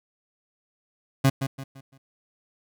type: tone with echo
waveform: 30% pulse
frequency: 135.1 Hz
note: C#3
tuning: 44 cents flat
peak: -13 dBFS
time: 1.24-1.3 s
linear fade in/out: 10 ms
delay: 170 ms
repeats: 4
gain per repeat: -9 dB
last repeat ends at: 1.98 s
effects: none